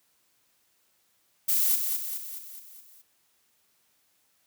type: noise with echo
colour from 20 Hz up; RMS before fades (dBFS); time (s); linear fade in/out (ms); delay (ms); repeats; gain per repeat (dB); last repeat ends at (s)
violet; -24; 1.48-1.76; 10; 210; 6; -5; 3.02
effects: white hiss -69 dBFS RMS until 4.46 s + high-pass 60 Hz 12 dB/octave